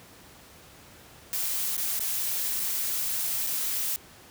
blue noise with dropouts, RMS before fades -29 dBFS, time 1.33-3.96 s, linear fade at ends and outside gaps 0 ms, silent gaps 1.767-1.779 / 1.992-2.004 / 2.596-2.6 / 3.466-3.47 s, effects pink hiss -51 dBFS RMS until 4.3 s + high-pass 60 Hz 12 dB/octave

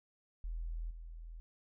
sine tone with level steps, 41.2 Hz, E1, in tune, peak -37 / -45 dBFS, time 0.44-1.4 s, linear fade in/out 0 ms, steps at 0.9 s, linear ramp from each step 10 ms, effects none

